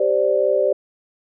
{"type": "chord", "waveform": "sine", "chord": "G suspended fourth", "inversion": "none", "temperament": "equal", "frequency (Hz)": [392, 523.3, 587.3], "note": ["G4", "C5", "D5"], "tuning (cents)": [0, 0, 0], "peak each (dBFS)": [-21, -19, -18], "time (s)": [0, 0.73], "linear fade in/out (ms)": 5, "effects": []}